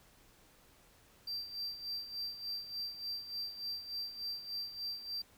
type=tone with tremolo; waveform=triangle; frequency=4699 Hz; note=D8; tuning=in tune; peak=-35 dBFS; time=1.27-5.22 s; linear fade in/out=5 ms; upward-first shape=sine; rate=3.4 Hz; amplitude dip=70%; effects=pink hiss -64 dBFS RMS until 5.37 s